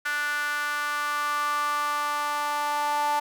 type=tone with high-pass filter sweep; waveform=sawtooth; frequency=293.7 Hz; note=D4; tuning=in tune; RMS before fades=-27 dBFS; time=0.05-3.2 s; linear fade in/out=10 ms; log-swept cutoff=1500 to 890 Hz; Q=5.6; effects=none